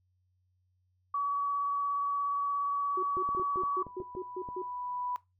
sine tone with vibrato, 1136 Hz, C#6, 42 cents sharp, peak -28 dBFS, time 1.14-3.83 s, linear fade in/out 5 ms, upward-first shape sine, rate 17 Hz, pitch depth 10 cents each way
sine tone with exponential growth, 987.8 Hz, B5, in tune, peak -31 dBFS, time 2.07-5.16 s, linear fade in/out 0 ms, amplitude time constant 670 ms
sine tone bursts, 370 Hz, F#4, in tune, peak -33 dBFS, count 9, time 2.97-4.621 s, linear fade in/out 5 ms, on 59 ms, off 140 ms
clicks, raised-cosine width 2 ms, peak -31 dBFS, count 10, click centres 3.169 / 3.29 / 3.349 / 3.397 / 3.559 / 3.635 / 3.867 / 4.002 / 4.151 / 4.488 s
effects noise-tail reverb RT60 0.2 s tail -18 dB re dry + added 91 Hz sine -70 dBFS peak until 5.39 s

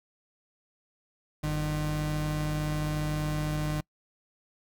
35% pulse tone pair together, 48.11 / 151.5 Hz, G1 / D#3, -32 / -46 cents, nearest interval octave + minor sixth, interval 1986 cents, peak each -33 / -27 dBFS, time 1.43-3.81 s, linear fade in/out 10 ms, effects noise-tail reverb RT60 0.1 s tail -26 dB re dry

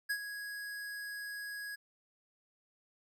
square tone with ADSR envelope, 1661.2 Hz, G#6, in tune, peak -31 dBFS, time 0.09-1.76 s, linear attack 16 ms, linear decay 69 ms, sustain -10 dB, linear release 15 ms, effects none

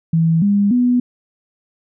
sine tone with pitch steps, 163.7 / 202.3 / 246.3 Hz, E3 / G#3 / B3, -12 / -45 / -5 cents, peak -11 dBFS, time 0.13-1 s, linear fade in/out 5 ms, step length 290 ms, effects none

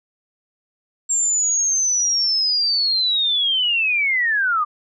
sine linear sweep, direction down, 7459 to 1174.7 Hz, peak -16 dBFS, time 1.09-4.65 s, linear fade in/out 20 ms, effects none

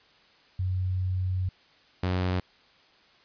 sine / sawtooth tone pair in turn, 92.5 / 91.44 Hz, F#2 / F#2, 0 / -20 cents, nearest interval unison, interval 20 cents, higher first, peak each -25 / -21 dBFS, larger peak second, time 0.59-1.49 / 2.03-2.4 s, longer first, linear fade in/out 5 ms, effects white hiss -59 dBFS RMS until 3.24 s + resampled to 11025 Hz

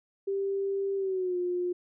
sine tone with pitch glide, 393.3 to 356.5 Hz, G4 to F4, +6 to +36 cents, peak -27 dBFS, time 0.27-1.73 s, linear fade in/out 10 ms, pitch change -170 cents, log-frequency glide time 0.96-1.37 s, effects none

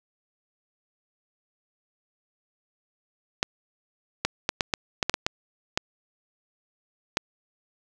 clicks, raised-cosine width 0.2 ms, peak -5 dBFS, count 11, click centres 3.429 / 4.25 / 4.491 / 4.608 / 4.738 / 5.028 / 5.096 / 5.141 / 5.265 / 5.775 / 7.171 s, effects none

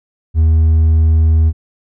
sine tone with hard clipping, 79.9 Hz, D#2, 47 cents sharp, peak -8 dBFS, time 0.34-1.53 s, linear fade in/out 50 ms, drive 2 dB, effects none

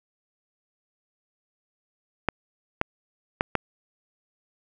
clicks, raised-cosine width 0.5 ms, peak -6 dBFS, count 4, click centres 2.287 / 2.814 / 3.409 / 3.553 s, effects none

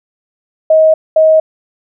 sine tone pair in turn, 632 / 632 Hz, D#5 / D#5, +27 / +27 cents, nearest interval unison, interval 0 cents, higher neither, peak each -4 dBFS, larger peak neither, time 0.7-0.94 / 1.16-1.4 s, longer neither, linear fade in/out 5 ms, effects none

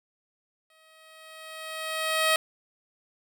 10% pulse tone with exponential growth, 635 Hz, D#5, 35 cents sharp, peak -11 dBFS, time 0.7-2.36 s, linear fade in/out 2 ms, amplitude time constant 360 ms, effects none

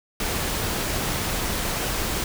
pink noise, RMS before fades -26 dBFS, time 0.2-2.24 s, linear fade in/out 2 ms, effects none

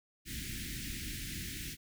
pink band-stop noise, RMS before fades -41 dBFS, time 0.25-1.77 s, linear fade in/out 50 ms, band 330 to 1700 Hz, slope 48 dB/octave, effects none

